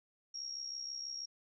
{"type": "tone with amplitude modulation", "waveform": "sine", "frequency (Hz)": 5588, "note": "F8", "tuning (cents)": 0, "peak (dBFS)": -37, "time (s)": [0.34, 1.26], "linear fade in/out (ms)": 10, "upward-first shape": "sine", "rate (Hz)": 66.2, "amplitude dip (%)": 65, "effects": []}